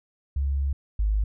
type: tone pair in turn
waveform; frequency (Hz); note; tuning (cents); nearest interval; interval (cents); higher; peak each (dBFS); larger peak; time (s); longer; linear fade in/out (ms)
sine; 69.3 / 51.92; C#2 / G#1; 0 / 0; perfect fourth; 500; first; -22 / -20; second; 0.36-0.73 / 0.99-1.24; first; 5
effects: none